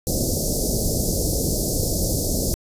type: band-stop noise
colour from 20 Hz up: pink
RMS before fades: -22 dBFS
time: 0.07-2.54 s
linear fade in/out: 0 ms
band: 640 to 4800 Hz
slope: 48 dB/octave
effects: resampled to 32000 Hz